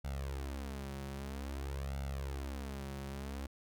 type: tone with flanger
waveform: sawtooth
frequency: 68.4 Hz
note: C#2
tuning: 23 cents flat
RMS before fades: -41 dBFS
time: 0.04-3.47 s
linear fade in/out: 10 ms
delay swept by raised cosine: 1.4 to 5.4 ms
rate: 0.51 Hz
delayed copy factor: +0.85
effects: none